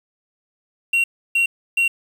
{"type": "tone bursts", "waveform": "triangle", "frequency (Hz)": 2745, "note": "F7", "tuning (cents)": -31, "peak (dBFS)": -13, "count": 3, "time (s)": [0.93, 1.88], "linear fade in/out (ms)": 5, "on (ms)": 110, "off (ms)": 310, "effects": ["7-bit"]}